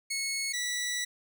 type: tone pair in turn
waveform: 15% pulse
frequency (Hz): 2192 / 1957.1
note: C#7 / B6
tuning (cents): -20 / -16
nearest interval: major second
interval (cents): 196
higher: first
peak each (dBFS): -24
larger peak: neither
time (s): 0.1-0.53 / 0.53-1.05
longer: second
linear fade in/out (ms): 10
effects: none